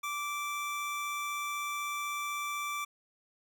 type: tone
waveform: 25% pulse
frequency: 1168 Hz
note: D6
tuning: 10 cents flat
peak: -30 dBFS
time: 0.03-2.85 s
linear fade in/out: 10 ms
effects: none